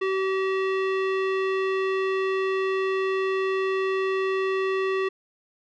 square tone with low-pass filter, 382.5 Hz, G4, 42 cents flat, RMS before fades -25 dBFS, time 0.01-5.09 s, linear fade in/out 10 ms, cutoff 2500 Hz, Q 1.6, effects none

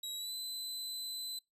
sawtooth tone with pitch glide, 3858 to 4026 Hz, B7 to B7, -41 to +33 cents, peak -36 dBFS, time 0.03-1.39 s, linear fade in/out 5 ms, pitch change +74 cents, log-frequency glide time 0.15-0.34 s, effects noise-tail reverb RT60 0.2 s tail -25 dB re dry + resampled to 32000 Hz

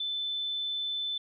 sine tone, 3520 Hz, A7, in tune, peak -30 dBFS, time 0-1.18 s, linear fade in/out 5 ms, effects none

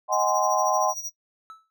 sine chord, Ab dominant seventh, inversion second, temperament just, 623 / 747.5 / 830.6 / 1038.3 Hz, Eb5 / Gb5 / Ab5 / C6, +2 / +17 / 0 / -14 cents, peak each -26 / -25 / -27 / -25 dBFS, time 0.08-0.94 s, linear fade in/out 50 ms
square tone with tremolo, 5770 Hz, F#8, 44 cents flat, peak -28 dBFS, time 0.12-1.1 s, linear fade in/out 10 ms, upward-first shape sine, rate 13 Hz, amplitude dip 75%
triangle tone with exponential decay, 1309 Hz, E6, 13 cents flat, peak -35 dBFS, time 1.5-1.7 s, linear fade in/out 0 ms, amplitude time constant 42 ms
effects noise-tail reverb RT60 0.1 s tail -20 dB re dry

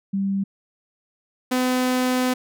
sine / sawtooth tone pair in turn, 196 / 253.4 Hz, G3 / B3, 0 / +45 cents, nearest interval major third, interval 445 cents, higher second, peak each -20 / -15 dBFS, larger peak second, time 0.13-0.44 / 1.51-2.34 s, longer second, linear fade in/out 10 ms, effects none

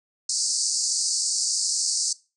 pink band-pass noise, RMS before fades -25 dBFS, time 0.29-2.13 s, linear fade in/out 5 ms, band 4500 to 8900 Hz, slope 96 dB/octave, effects noise-tail reverb RT60 0.3 s tail -21 dB re dry

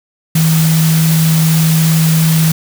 sine tone in noise, 160.5 Hz, E3, 46 cents flat, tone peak -8 dBFS, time 0.35-2.52 s, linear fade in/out 5 ms, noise white, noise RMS -19 dBFS, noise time 0.35-2.52 s, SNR +8 dB, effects none

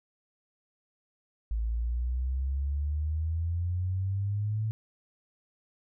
sine exponential sweep, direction up, 54.1 to 110.9 Hz, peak -27 dBFS, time 1.51-4.71 s, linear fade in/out 0 ms, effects none

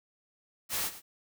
white noise with echo, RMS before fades -32 dBFS, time 0.69-0.91 s, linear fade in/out 50 ms, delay 110 ms, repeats 1, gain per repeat -14 dB, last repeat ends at 1.02 s, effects none

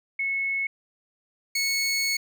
sine / 20% pulse tone pair in turn, 2194 / 2203 Hz, C#7 / C#7, -18 / -11 cents, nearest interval unison, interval 7 cents, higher second, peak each -24 / -18 dBFS, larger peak second, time 0.19-0.67 / 1.55-2.17 s, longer second, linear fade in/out 5 ms, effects none

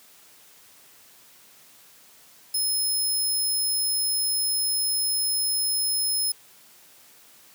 10% pulse tone, 5160 Hz, E8, 38 cents flat, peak -17 dBFS, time 2.54-6.32 s, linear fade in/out 5 ms, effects white hiss -53 dBFS RMS until 7.54 s + high-pass 100 Hz 12 dB/octave

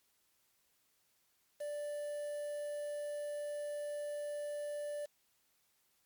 triangle tone with quantisation, 587.3 Hz, D5, in tune, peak -36 dBFS, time 1.6-5.06 s, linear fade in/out 10 ms, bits 9, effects white hiss -75 dBFS RMS until 6.05 s + MP3 96 kbps

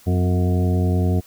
harmonic tone with a mistuned harmonic, 90.6 Hz, F#2, 36 cents flat, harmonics 1 / 2 / 3 / 4 / 5 / 7 / 8, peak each -17 / -23 / -27 / -29 / -31 / -34 / -35 dBFS, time 0.06-1.21 s, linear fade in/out 20 ms, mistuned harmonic 3, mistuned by -52 cents, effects white hiss -50 dBFS RMS until 1.26 s

